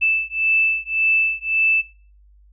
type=beating tone pair; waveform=sine; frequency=2637 / 2638.8 Hz; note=E7 / E7; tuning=0 / +1 cents; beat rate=1.8 Hz; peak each=-20 dBFS; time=0.01-1.82 s; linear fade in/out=20 ms; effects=noise-tail reverb RT60 0.4 s tail -19 dB re dry + added 50 Hz sine -48 dBFS peak until 2.52 s